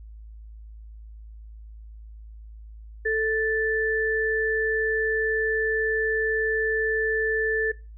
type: tone pair together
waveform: sine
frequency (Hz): 440 / 1758.1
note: A4 / A6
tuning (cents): 0 / -2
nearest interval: 2 octaves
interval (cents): 2398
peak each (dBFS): -24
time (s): 3.05-7.72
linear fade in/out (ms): 10
effects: noise-tail reverb RT60 0.3 s tail -21 dB re dry + added 54 Hz sine -40 dBFS peak until 7.97 s